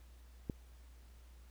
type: click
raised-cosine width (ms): 3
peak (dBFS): -24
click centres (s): 0.498
effects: added 60 Hz sine -55 dBFS peak until 1.5 s + pink hiss -68 dBFS RMS until 1.5 s